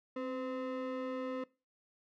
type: ring-modulated tone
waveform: square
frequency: 387 Hz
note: G4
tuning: 22 cents flat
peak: -34 dBFS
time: 0.16-1.44 s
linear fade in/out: 5 ms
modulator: 124 Hz
effects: noise-tail reverb RT60 0.3 s tail -21 dB re dry + low-pass 2000 Hz 12 dB/octave